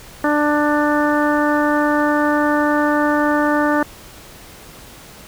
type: harmonic tone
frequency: 296.1 Hz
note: D4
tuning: 14 cents sharp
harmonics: 1 / 2 / 3 / 4 / 5 / 6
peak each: -17 / -20 / -22 / -23 / -24 / -25 dBFS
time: 0.24-3.83 s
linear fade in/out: 2 ms
effects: pink hiss -40 dBFS RMS until 5.27 s